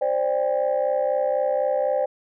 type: chord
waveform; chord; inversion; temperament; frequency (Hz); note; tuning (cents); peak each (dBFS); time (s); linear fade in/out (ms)
sine; C suspended second; none; equal with one note detuned; 523.3 / 587.3 / 794.5; C5 / D5 / G5; 0 / 0 / +23; -22 / -22 / -27; 0.01-2.06; 10
effects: tanh soft clip ceiling -13 dBFS

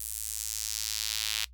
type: tone with high-pass filter sweep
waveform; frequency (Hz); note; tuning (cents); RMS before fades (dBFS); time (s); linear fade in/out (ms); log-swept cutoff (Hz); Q
sawtooth; 108.5; A2; -24; -34; 0-1.45; 0; 9900 to 3200; 1.5
effects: noise-tail reverb RT60 0.1 s tail -18 dB re dry + added 60 Hz sine -49 dBFS peak until 1.53 s

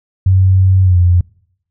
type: tone with pitch glide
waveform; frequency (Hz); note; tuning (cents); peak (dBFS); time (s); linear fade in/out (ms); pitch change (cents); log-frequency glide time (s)
sine; 94.3 to 88.49; F#2 to F2; +33 to +23; -6; 0.26-1.21; 5; -110; 0.83-0.97
effects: noise-tail reverb RT60 0.7 s tail -25 dB re dry

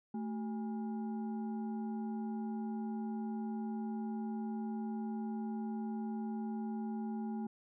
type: tone with frequency modulation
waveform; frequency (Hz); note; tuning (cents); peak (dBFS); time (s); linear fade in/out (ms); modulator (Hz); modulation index
sine; 220; A3; 0; -36; 0.14-7.47; 5; 600; 0.5
effects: none

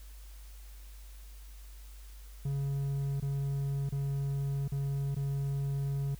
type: tone with dropouts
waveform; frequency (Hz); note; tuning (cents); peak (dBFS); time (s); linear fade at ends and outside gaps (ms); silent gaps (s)
triangle; 139; C#3; +5; -28; 2.45-6.15; 5; 3.201-3.223 / 3.892-3.922 / 4.679-4.719 / 5.148-5.164
effects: added 50 Hz sine -46 dBFS peak until 6.19 s + white hiss -59 dBFS RMS until 6.19 s

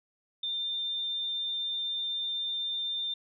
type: tone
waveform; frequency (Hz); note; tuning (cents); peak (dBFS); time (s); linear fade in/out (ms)
sine; 3596; A7; +37; -30; 0.43-3.14; 5
effects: none

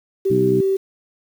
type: tone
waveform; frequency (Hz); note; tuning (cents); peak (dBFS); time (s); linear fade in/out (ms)
sine; 386.5; G4; -24; -15; 0.25-0.77; 10
type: harmonic tone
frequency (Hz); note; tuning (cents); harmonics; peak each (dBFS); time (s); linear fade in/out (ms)
63; B1; +35; 2 / 3 / 4 / 5; -23 / -23 / -26 / -22; 0.3-0.61; 5
effects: 7-bit

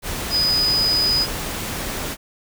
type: tone in noise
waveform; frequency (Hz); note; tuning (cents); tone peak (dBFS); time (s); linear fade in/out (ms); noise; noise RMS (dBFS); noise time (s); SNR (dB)
sine; 4978; D#8; 0; -16; 0.3-1.27; 50; pink; -27; 0.02-2.17; +8
effects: none

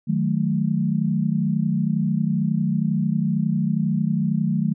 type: chord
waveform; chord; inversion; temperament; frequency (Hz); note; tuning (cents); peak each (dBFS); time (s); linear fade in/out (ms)
sine; D# diminished; none; equal with one note detuned; 155.56 / 185 / 217.7; D#3 / F#3 / A3; 0 / 0 / -18; -23; 0.07-4.74; 20
effects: none

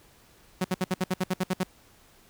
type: tone bursts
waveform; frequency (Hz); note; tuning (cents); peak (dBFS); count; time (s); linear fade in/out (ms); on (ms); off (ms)
sawtooth; 185; F#3; 0; -20; 11; 0.61-1.635; 5; 35; 64
effects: pink hiss -58 dBFS RMS until 2.29 s

